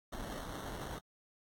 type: noise with sample-and-hold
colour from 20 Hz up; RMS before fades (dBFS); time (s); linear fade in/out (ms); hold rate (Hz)
pink; -43; 0.12-0.99; 10; 2450
effects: AAC 64 kbps